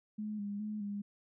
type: tone with vibrato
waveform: sine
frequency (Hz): 207.7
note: G#3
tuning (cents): 0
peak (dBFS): -36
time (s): 0.18-1.02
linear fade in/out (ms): 10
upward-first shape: square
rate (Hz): 2.4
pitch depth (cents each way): 38
effects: none